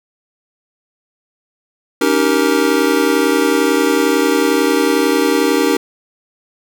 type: chord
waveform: square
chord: Eb dominant seventh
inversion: third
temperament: just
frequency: 280 / 311.1 / 388.9 / 466.7 Hz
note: Db4 / Eb4 / G4 / Bb4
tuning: +18 / 0 / -14 / +2 cents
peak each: -18 dBFS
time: 2.01-5.77 s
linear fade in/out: 5 ms
effects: none